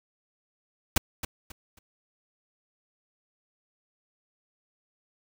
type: noise with echo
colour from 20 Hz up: pink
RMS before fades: -21 dBFS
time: 0.96-0.98 s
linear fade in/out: 5 ms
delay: 270 ms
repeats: 3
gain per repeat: -11 dB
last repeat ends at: 1.79 s
effects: none